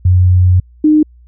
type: tone pair in turn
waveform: sine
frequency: 90.9 / 305.7 Hz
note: F#2 / D#4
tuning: -30 / -30 cents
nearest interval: octave + major sixth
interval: 2100 cents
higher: second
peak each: -5 dBFS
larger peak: neither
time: 0.05-0.6 / 0.84-1.03 s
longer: first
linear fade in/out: 5 ms
effects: added 60 Hz sine -39 dBFS peak until 1.27 s